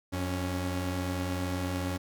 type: tone pair together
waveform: sawtooth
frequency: 89.35 / 277.2 Hz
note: F2 / C#4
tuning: +40 / 0 cents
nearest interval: octave + minor sixth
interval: 1960 cents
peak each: -28 / -30 dBFS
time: 0.12-1.98 s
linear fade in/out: 20 ms
effects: none

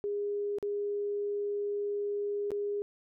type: tone with dropouts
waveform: sine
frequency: 409 Hz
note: G#4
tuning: 26 cents flat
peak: -30 dBFS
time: 0.04-2.82 s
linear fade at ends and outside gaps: 0 ms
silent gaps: 0.585-0.627 / 2.506-2.517 s
effects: none

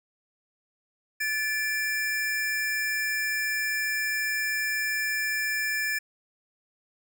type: tone pair together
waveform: square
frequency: 1737.5 / 2372 Hz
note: A6 / D7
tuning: -22 / +17 cents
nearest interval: perfect fourth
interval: 539 cents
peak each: -28 / -32 dBFS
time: 1.2-5.99 s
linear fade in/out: 10 ms
effects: none

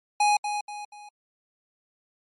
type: tone with echo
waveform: square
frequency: 830.6 Hz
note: G#5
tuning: in tune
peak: -19 dBFS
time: 0.2-0.37 s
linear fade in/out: 5 ms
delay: 240 ms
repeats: 3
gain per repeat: -8 dB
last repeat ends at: 1.09 s
effects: low-pass 11000 Hz 12 dB/octave + MP3 48 kbps

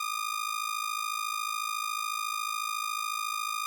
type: ring-modulated tone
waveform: sawtooth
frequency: 1220 Hz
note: D#6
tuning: 34 cents flat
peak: -24 dBFS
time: 0-3.66 s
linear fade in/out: 0 ms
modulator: 27 Hz
effects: none

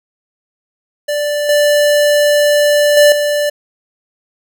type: tone with level steps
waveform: square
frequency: 587.3 Hz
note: D5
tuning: in tune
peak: -15 / -9 / -5 / -13 dBFS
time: 1.08-3.5 s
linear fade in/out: 10 ms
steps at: 1.49 / 2.97 / 3.12 s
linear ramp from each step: 2 ms
effects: none

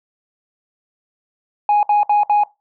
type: tone bursts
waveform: sine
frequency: 830 Hz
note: G#5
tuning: 1 cent flat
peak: -9 dBFS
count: 4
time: 1.69-2.436 s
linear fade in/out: 2 ms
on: 140 ms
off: 62 ms
effects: noise-tail reverb RT60 0.2 s tail -20 dB re dry + tanh soft clip ceiling -9 dBFS

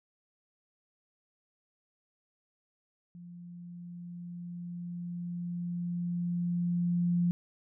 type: tone with level ramp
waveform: sine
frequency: 174.3 Hz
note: F3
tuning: 3 cents flat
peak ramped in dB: -45 to -24 dBFS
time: 3.15-7.31 s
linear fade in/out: 0 ms
effects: none

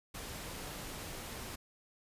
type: noise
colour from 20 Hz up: pink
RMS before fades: -44 dBFS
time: 0.14-1.56 s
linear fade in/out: 10 ms
effects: resampled to 32000 Hz

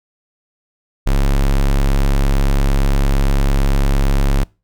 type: tone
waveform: square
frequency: 34.41 Hz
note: C#1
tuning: 12 cents flat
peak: -12 dBFS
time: 1.06-4.44 s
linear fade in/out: 10 ms
effects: noise-tail reverb RT60 0.3 s tail -25 dB re dry

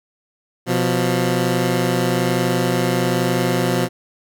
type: tone pair together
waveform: 15% pulse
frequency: 125.1 / 177.08 Hz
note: B2 / F3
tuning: +23 / +24 cents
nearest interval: tritone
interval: 601 cents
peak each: -13 dBFS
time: 0.66-3.89 s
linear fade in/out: 50 ms
effects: none

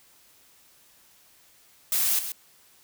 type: noise with echo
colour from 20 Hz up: blue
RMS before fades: -24 dBFS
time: 1.92-2.19 s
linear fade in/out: 2 ms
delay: 130 ms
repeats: 1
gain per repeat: -9 dB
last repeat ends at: 2.32 s
effects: white hiss -58 dBFS RMS until 2.83 s

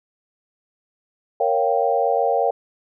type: chord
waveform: sine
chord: G half-diminished seventh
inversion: first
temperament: equal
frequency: 466.2 / 554.4 / 698.5 / 784 Hz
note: Bb4 / Db5 / F5 / G5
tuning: 0 / 0 / 0 / 0 cents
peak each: -22 dBFS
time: 1.4-2.51 s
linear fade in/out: 5 ms
effects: none

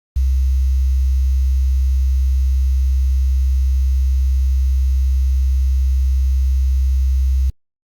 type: tone with quantisation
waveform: sine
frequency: 65.4 Hz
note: C2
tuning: in tune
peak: -12 dBFS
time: 0.16-7.5 s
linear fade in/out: 5 ms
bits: 7
effects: Opus 48 kbps

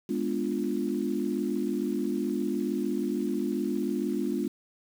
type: chord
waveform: sine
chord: G# diminished seventh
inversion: none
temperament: equal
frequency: 207.7 / 246.9 / 293.7 / 349.2 Hz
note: G#3 / B3 / D4 / F4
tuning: 0 / 0 / 0 / 0 cents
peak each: -32 dBFS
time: 0.09-4.48 s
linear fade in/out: 5 ms
effects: 8-bit

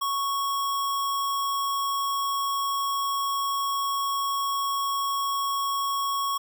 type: tone with sample-and-hold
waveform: sine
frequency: 1108.7 Hz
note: C#6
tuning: in tune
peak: -24 dBFS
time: 0.01-6.38 s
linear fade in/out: 10 ms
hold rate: 4410 Hz
effects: none

